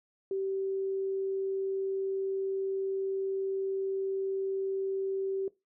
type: tone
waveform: sine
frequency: 386.8 Hz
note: G4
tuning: 23 cents flat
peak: -29 dBFS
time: 0.31-5.48 s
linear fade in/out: 2 ms
effects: noise-tail reverb RT60 0.2 s tail -19 dB re dry